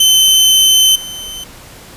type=tone with level steps; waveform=sawtooth; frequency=3067 Hz; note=G7; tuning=38 cents flat; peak=-3 / -21 dBFS; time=0-1.44 s; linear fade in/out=5 ms; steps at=0.95 s; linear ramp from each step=10 ms; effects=pink hiss -36 dBFS RMS until 1.96 s + resampled to 32000 Hz